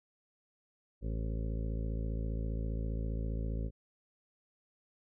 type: harmonic tone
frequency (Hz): 55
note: A1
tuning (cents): 0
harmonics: 1 / 2 / 3 / 4 / 5 / 7 / 8 / 9 / 10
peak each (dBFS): -34 / -40 / -44 / -46 / -48 / -51 / -52 / -53 / -54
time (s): 1.01-3.71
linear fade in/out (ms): 50
effects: none